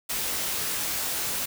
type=noise with comb filter; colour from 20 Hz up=white; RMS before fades=-29 dBFS; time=0.09-1.46 s; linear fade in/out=10 ms; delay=19 ms; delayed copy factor=+0.5; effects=none